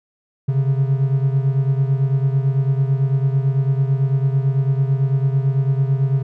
triangle beating tone pair, 133.6 / 142.6 Hz, C3 / C#3, +36 / +49 cents, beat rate 9 Hz, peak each -14 / -19 dBFS, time 0.48-6.23 s, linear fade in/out 10 ms, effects none

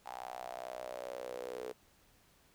sawtooth tone with high-pass filter sweep, 62.3 Hz, B1, 16 cents sharp, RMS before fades -44 dBFS, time 0.05-1.73 s, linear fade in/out 20 ms, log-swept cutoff 820 to 440 Hz, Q 6.8, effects pink hiss -67 dBFS RMS until 2.54 s

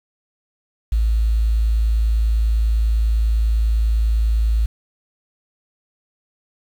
sine tone with quantisation, 55 Hz, A1, in tune, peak -14 dBFS, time 0.92-4.66 s, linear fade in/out 5 ms, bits 7, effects none

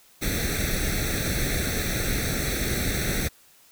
pink noise with comb filter, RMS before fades -26 dBFS, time 0.21-3.29 s, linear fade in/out 20 ms, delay 0.5 ms, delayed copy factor +0.9, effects white hiss -56 dBFS RMS until 3.71 s

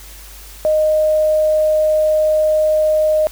sine tone, 618 Hz, D#5, 12 cents flat, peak -11 dBFS, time 0.65-3.27 s, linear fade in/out 0 ms, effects added 50 Hz sine -37 dBFS peak until 3.31 s + white hiss -39 dBFS RMS until 3.31 s

